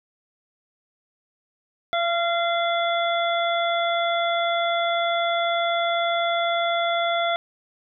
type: harmonic tone with a mistuned harmonic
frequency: 688 Hz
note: F5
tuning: 26 cents flat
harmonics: 1 / 2 / 3 / 5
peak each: -22 / -27 / -30 / -29 dBFS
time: 1.93-7.36 s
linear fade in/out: 0 ms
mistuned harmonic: 1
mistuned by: -19 cents
effects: none